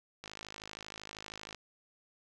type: click train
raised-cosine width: 0.2 ms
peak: -26 dBFS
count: 70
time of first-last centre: 0.24-1.547 s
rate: 52.8 Hz
effects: none